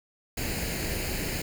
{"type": "noise with comb filter", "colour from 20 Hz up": "pink", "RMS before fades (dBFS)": -31, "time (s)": [0.37, 1.42], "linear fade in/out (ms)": 5, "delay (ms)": 0.43, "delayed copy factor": 0.65, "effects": []}